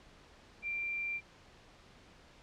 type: tone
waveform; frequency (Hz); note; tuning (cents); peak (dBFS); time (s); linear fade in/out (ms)
sine; 2366; D7; +12; -34; 0.62-1.21; 50
effects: pink hiss -59 dBFS RMS until 2.42 s + low-pass 5000 Hz 12 dB/octave